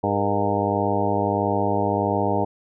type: harmonic tone with a mistuned harmonic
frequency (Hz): 101.5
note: G#2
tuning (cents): -39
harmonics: 1 / 2 / 3 / 4 / 5 / 6 / 7 / 8 / 9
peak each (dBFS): -28 / -28 / -28 / -28 / -28 / -28 / -28 / -28 / -28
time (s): 0.03-2.45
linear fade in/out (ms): 10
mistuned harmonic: 5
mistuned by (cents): -88
effects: none